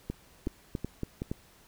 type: two click trains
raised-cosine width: 3 ms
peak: -20 / -19 dBFS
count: 4 / 4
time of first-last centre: 0.1-1.219 / 0.47-1.315 s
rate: 2.68 / 3.55 Hz
effects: pink hiss -59 dBFS RMS until 1.67 s